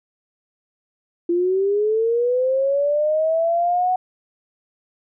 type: linear sweep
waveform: sine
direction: up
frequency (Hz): 340 to 743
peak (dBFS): -16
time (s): 1.29-3.96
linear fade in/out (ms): 5
effects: none